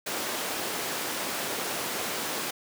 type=high-pass noise; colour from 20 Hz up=pink; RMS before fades=-32 dBFS; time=0.06-2.51 s; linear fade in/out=10 ms; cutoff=300 Hz; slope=12 dB/octave; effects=none